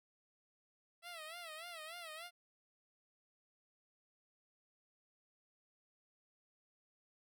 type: tone with vibrato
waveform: 10% pulse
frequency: 659.3 Hz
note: E5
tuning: in tune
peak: -39 dBFS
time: 1.02-2.31 s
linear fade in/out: 50 ms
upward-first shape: sine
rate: 3.4 Hz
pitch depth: 120 cents each way
effects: none